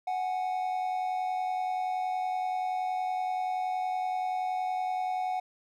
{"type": "tone pair together", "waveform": "triangle", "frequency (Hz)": [740, 830.6], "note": ["F#5", "G#5"], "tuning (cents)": [0, 0], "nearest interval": "major second", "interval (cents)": 200, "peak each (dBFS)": [-27, -36], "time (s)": [0.07, 5.4], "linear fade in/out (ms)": 5, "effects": []}